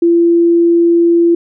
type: tone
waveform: sine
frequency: 340 Hz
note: F4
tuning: 46 cents flat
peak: -6 dBFS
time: 0.02-1.35 s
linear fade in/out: 5 ms
effects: none